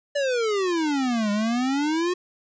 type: exponential two-way sweep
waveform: square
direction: down then up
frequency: 587 to 202.5 to 366.4 Hz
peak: -22 dBFS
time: 0.15-2.14 s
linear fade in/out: 10 ms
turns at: 1.31 s
effects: resampled to 16000 Hz + 10-bit